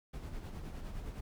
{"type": "noise with tremolo", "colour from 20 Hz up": "brown", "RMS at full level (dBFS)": -41, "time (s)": [0.13, 1.21], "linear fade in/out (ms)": 10, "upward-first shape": "sine", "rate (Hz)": 9.7, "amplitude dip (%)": 45, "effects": []}